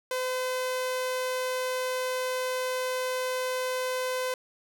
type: tone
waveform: sawtooth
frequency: 510 Hz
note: C5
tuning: 44 cents flat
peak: -24 dBFS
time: 0.11-4.34 s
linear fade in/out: 2 ms
effects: none